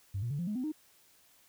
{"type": "tone with pitch steps", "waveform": "sine", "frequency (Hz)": [98, 118.58, 143.48, 173.61, 210.1, 254.2, 307.6], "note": ["G2", "A#2", "D3", "F3", "G#3", "C4", "D#4"], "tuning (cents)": [0, 30, -40, -10, 20, -50, -20], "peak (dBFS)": -31, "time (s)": [0.14, 0.721], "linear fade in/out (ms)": 10, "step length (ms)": 83, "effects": ["tanh soft clip ceiling -27 dBFS", "white hiss -64 dBFS RMS until 1.48 s"]}